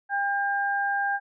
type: tone pair together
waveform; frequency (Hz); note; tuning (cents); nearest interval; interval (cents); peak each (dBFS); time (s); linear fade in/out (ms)
sine; 801 / 1602; G5 / G6; +37 / +37; octave; 1200; -26 / -26; 0.09-1.2; 50
effects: none